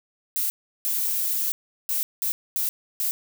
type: noise bursts at uneven times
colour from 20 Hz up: violet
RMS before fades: -25 dBFS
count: 6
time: 0.36-0.5 / 0.85-1.52 / 1.89-2.03 / 2.22-2.32 / 2.56-2.69 / 3-3.11 s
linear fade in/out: 0 ms
effects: none